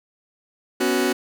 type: chord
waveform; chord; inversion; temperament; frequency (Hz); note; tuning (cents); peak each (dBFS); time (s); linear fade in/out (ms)
sawtooth; B suspended second; none; just; 246.9 / 277.8 / 370.4; B3 / C#4 / F#4; 0 / +4 / +2; -20 / -20 / -17; 0.8-1.13; 10
effects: none